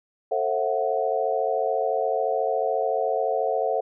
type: chord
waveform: sine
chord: F# half-diminished seventh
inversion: first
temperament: just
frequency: 444 / 532.8 / 666 / 740 Hz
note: A4 / C5 / E5 / F#5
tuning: +16 / +31 / +18 / 0 cents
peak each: -27 dBFS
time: 0.31-3.81 s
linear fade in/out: 10 ms
effects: none